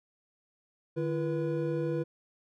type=tone cluster; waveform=triangle; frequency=151.1 / 338 / 487 Hz; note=D3 / E4 / B4; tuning=+50 / +43 / -24 cents; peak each=-31 dBFS; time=0.96-2.04 s; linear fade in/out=20 ms; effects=none